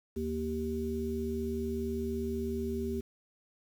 harmonic tone, 77.9 Hz, D#2, 3 cents sharp, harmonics 1 / 3 / 5, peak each -38 / -35 / -35 dBFS, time 0.16-3.01 s, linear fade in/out 10 ms, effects 9-bit

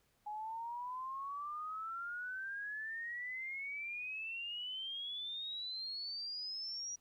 sine exponential sweep, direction up, 830.6 to 5800 Hz, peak -40 dBFS, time 0.26-6.96 s, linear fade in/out 10 ms, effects pink hiss -75 dBFS RMS until 7 s

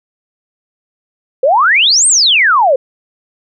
sine exponential two-way sweep, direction up then down, 495.3 to 8870 to 495.3 Hz, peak -6 dBFS, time 1.43-2.76 s, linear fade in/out 5 ms, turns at 2.07 s, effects none

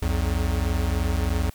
square tone pair together, 61.42 / 84.5 Hz, B1 / E2, -9 / +43 cents, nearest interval tritone, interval 552 cents, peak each -25 dBFS, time 0.02-1.5 s, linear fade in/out 5 ms, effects white hiss -52 dBFS RMS until 1.54 s

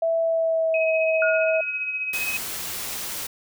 sine tone with pitch glide, 659.3 to 642 Hz, E5 to E5, 0 to -46 cents, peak -19 dBFS, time 0.02-1.61 s, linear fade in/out 5 ms, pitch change -46 cents, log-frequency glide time 0.21-0.9 s
sine tone with tremolo, 2540 Hz, D#7, 35 cents sharp, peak -23 dBFS, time 0.74-2.37 s, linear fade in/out 2 ms, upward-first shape sine, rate 15 Hz, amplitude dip 45%
sine tone with exponential decay, 1438 Hz, F#6, 50 cents flat, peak -20 dBFS, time 1.22-2.28 s, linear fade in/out 2 ms, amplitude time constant 230 ms
white noise, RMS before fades -31 dBFS, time 2.13-3.27 s, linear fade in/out 5 ms
effects none

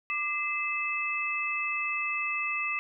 sine tone cluster, 1185 / 2061 / 2614 Hz, D6 / C7 / E7, +15 / -27 / -15 cents, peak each -35 / -34 / -30 dBFS, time 0.1-2.79 s, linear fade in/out 0 ms, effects none

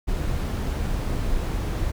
brown noise, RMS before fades -25 dBFS, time 0.07-1.92 s, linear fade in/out 20 ms, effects none

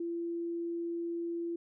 sine tone, 339.5 Hz, F4, 49 cents flat, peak -33 dBFS, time 0-1.56 s, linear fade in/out 5 ms, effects none

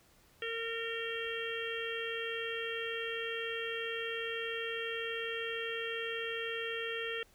harmonic tone, 458.1 Hz, A#4, 30 cents flat, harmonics 1 / 3 / 4 / 5 / 6 / 7, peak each -39 / -45 / -41 / -48 / -43 / -43 dBFS, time 0.42-7.23 s, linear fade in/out 2 ms, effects pink hiss -65 dBFS RMS until 7.34 s

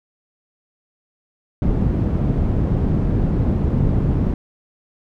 white low-pass noise, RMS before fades -18 dBFS, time 1.62-4.34 s, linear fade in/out 2 ms, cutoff 170 Hz, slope 12 dB/octave, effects none

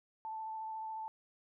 sine tone with vibrato, 880 Hz, A5, in tune, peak -39 dBFS, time 0.25-1.08 s, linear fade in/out 0 ms, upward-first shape sine, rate 14 Hz, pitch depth 13 cents each way, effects none

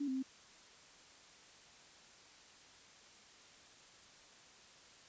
sine tone with pitch steps, 285.4 / 261.7 / 263.5 Hz, D4 / C4 / C4, -49 / 0 / +12 cents, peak -35 dBFS, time 0-0.228 s, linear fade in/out 10 ms, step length 76 ms, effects white hiss -60 dBFS RMS until 5.08 s + resampled to 16000 Hz

